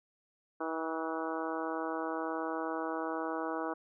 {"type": "harmonic tone with a mistuned harmonic", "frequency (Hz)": 161.1, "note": "E3", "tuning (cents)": -39, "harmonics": [2, 3, 4, 5, 6, 7, 8, 9], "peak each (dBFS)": [-38, -40, -41, -42, -43, -43, -44, -45], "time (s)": [0.6, 3.74], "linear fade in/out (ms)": 10, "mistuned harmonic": 9, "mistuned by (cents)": 30, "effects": []}